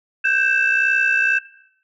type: tone cluster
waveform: sine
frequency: 1536 / 1598 / 2646 Hz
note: G6 / G6 / E7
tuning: -36 / +33 / +6 cents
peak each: -19 dBFS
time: 0.24-1.39 s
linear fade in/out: 10 ms
effects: noise-tail reverb RT60 0.7 s tail -17 dB re dry + tanh soft clip ceiling -7 dBFS